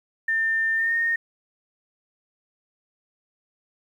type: tone with pitch glide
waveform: sine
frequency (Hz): 1800 to 1841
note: A6 to A#6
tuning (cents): +39 to -22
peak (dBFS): -20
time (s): 0.28-1.16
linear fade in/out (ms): 5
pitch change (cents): +39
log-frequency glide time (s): 0.76-0.94
effects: 9-bit